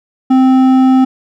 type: tone with hard clipping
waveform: triangle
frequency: 260.7 Hz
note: C4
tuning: 6 cents flat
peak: -7 dBFS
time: 0.3-1.05 s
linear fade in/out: 10 ms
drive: 12 dB
effects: none